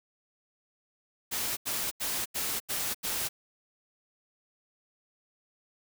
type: noise bursts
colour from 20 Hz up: white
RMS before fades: -32 dBFS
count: 6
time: 1.31-3.29 s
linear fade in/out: 20 ms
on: 260 ms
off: 84 ms
effects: none